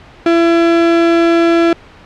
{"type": "tone", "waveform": "35% pulse", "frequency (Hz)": 336.2, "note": "E4", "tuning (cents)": 34, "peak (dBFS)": -6, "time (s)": [0.26, 1.73], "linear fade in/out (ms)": 2, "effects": ["pink hiss -39 dBFS RMS until 2.05 s", "low-pass 3000 Hz 12 dB/octave"]}